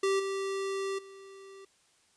square tone with level steps, 389.9 Hz, G4, 9 cents flat, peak -26 / -32 / -48 dBFS, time 0.03-1.65 s, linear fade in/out 5 ms, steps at 0.19 / 0.98 s, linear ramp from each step 10 ms, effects white hiss -67 dBFS RMS until 2.16 s + resampled to 22050 Hz

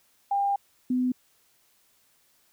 sine tone pair in turn, 800 / 252 Hz, G5 / B3, +35 / +35 cents, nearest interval octave + minor sixth, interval 2000 cents, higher first, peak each -22 dBFS, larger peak neither, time 0.31-0.56 / 0.9-1.12 s, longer first, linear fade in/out 5 ms, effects white hiss -65 dBFS RMS until 2.52 s

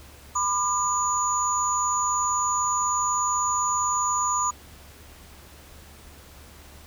sine tone cluster, 996 / 1204 / 6750 Hz, B5 / D6 / G#8, +14 / +43 / +27 cents, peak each -26 dBFS, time 0.35-4.51 s, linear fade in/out 10 ms, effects added 72 Hz sine -49 dBFS peak until 6.86 s + pink hiss -49 dBFS RMS until 6.86 s

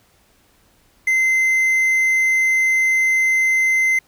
triangle tone with quantisation, 2068 Hz, C7, 21 cents flat, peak -12 dBFS, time 1.07-3.99 s, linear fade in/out 5 ms, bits 7, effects pink hiss -57 dBFS RMS until 4.07 s

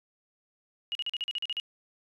sine tone bursts, 2880 Hz, F#7, 47 cents flat, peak -29 dBFS, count 10, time 0.92-1.599 s, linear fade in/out 0 ms, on 31 ms, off 41 ms, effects resampled to 24000 Hz

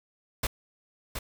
pink noise with echo, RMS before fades -28 dBFS, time 0.43-0.47 s, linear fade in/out 5 ms, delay 720 ms, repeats 1, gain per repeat -6 dB, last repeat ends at 1.19 s, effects none

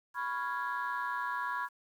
sine chord, C# dominant seventh, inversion third, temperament equal, 987.8 / 1108.7 / 1396.9 / 1661.2 Hz, B5 / C#6 / E#6 / G#6, 0 / 0 / 0 / 0 cents, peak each -35 / -38 / -40 / -37 dBFS, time 0.14-1.69 s, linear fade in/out 50 ms, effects tanh soft clip ceiling -26 dBFS + 10-bit

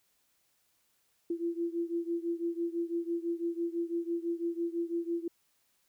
sine beating tone pair, 337.1 / 343.1 Hz, E4 / F4, +39 / -31 cents, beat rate 6 Hz, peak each -33 / -35 dBFS, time 1.3-5.28 s, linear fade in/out 5 ms, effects white hiss -73 dBFS RMS until 5.88 s

